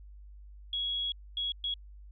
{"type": "tone bursts at uneven times", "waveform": "sine", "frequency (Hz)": 3331, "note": "G#7", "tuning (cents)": 4, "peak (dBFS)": -30, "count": 3, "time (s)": [[0.73, 1.12], [1.37, 1.52], [1.64, 1.74]], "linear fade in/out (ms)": 2, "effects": ["added 50 Hz sine -47 dBFS peak until 2.11 s"]}